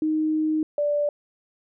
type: tone pair in turn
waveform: sine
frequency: 311.1 / 585.4 Hz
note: D#4 / D5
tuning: 0 / -6 cents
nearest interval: major seventh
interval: 1094 cents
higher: second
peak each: -20 dBFS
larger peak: neither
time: 0.02-0.63 / 0.78-1.09 s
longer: first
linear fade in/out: 2 ms
effects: none